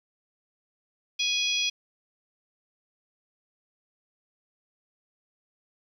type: harmonic tone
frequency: 830.6 Hz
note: G#5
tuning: in tune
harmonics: 3 / 4 / 5 / 6 / 7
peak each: -29 / -27 / -37 / -34 / -34 dBFS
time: 1.19-1.7 s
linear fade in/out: 10 ms
effects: 9-bit